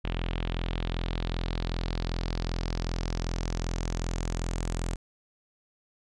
sawtooth tone with low-pass filter sweep, 42.6 Hz, F1, 42 cents flat, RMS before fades -31 dBFS, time 0.04-4.96 s, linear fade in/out 10 ms, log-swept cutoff 3000 to 7900 Hz, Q 3, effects none

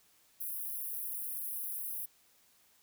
white high-pass noise, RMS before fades -39 dBFS, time 0.4-2.06 s, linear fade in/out 10 ms, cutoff 9900 Hz, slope 96 dB/octave, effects white hiss -67 dBFS RMS until 2.82 s

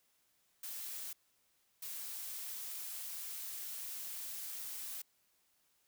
blue noise bursts at uneven times, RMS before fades -44 dBFS, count 2, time 0.63-1.13 / 1.82-5.02 s, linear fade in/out 5 ms, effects white hiss -75 dBFS RMS until 5.87 s

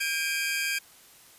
sawtooth tone cluster, 1605 / 2334 / 2491 Hz, G6 / D7 / D#7, +40 / -11 / +1 cents, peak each -27 / -28 / -29 dBFS, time 0-0.79 s, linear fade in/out 10 ms, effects white hiss -54 dBFS RMS until 1.38 s + resampled to 32000 Hz

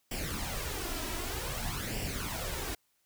pink noise with flanger, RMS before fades -36 dBFS, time 0.11-2.75 s, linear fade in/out 5 ms, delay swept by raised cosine 0.38 to 3.08 ms, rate 0.53 Hz, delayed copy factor +0.65, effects white hiss -74 dBFS RMS until 3.05 s

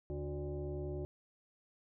sine tone with frequency modulation, 145.4 Hz, D3, 17 cents flat, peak -37 dBFS, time 0.1-1.05 s, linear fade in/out 0 ms, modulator 221 Hz, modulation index 1.6, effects none

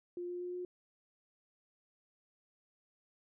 sine tone with pitch steps, 352.4 / 354.6 / 356.9 / 359.2 Hz, F4 / F4 / F4 / F4, +16 / +26 / +38 / +49 cents, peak -38 dBFS, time 0.17-0.65 s, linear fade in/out 2 ms, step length 120 ms, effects none

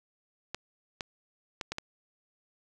clicks, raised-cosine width 0.2 ms, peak -17 dBFS, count 5, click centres 0.546 / 1.008 / 1.612 / 1.72 / 1.784 s, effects none

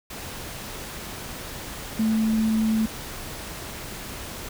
sine tone in noise, 220.2 Hz, A3, 2 cents sharp, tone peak -19 dBFS, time 1.99-2.86 s, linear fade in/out 5 ms, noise pink, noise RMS -36 dBFS, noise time 0.1-4.49 s, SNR +14 dB, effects none

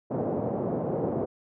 white band-pass noise, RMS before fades -29 dBFS, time 0.1-1.26 s, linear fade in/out 20 ms, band 110 to 620 Hz, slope 24 dB/octave, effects none

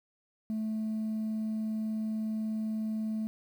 sine tone, 218.2 Hz, A3, 14 cents flat, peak -28 dBFS, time 0.5-3.27 s, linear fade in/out 0 ms, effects tanh soft clip ceiling -29 dBFS + 10-bit

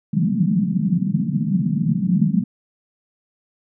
pink band-pass noise, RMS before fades -19 dBFS, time 0.13-2.44 s, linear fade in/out 10 ms, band 160 to 210 Hz, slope 48 dB/octave, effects none

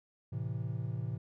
triangle chord, A minor, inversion none, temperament equal, 110 / 130.81 / 164.81 Hz, A2 / C3 / E3, 0 / 0 / 0 cents, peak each -35 / -36 / -40 dBFS, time 0.32-1.18 s, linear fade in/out 10 ms, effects none

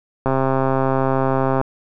click train, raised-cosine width 1 ms, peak -5 dBFS, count 181, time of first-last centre 0.26-1.613 s, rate 133 Hz, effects none

